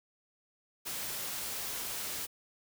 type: noise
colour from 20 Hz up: white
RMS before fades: -38 dBFS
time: 0.85-2.27 s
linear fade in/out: 20 ms
effects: none